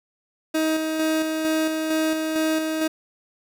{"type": "tone with tremolo", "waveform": "30% pulse", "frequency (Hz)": 315.7, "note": "D#4", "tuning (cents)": 25, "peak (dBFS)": -17, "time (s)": [0.54, 2.88], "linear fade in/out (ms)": 10, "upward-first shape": "square", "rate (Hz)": 2.2, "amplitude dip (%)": 35, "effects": []}